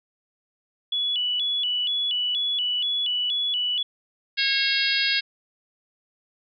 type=tone with vibrato; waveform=sine; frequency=3170 Hz; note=G7; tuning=19 cents sharp; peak=-22 dBFS; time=0.92-3.83 s; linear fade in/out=5 ms; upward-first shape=square; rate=2.1 Hz; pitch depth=120 cents each way
type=harmonic tone; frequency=545 Hz; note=C#5; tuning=29 cents flat; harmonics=3 / 4 / 5 / 6 / 7 / 8 / 9; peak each=-28 / -28 / -28 / -28 / -28 / -28 / -28 dBFS; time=4.37-5.21 s; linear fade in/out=20 ms
effects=none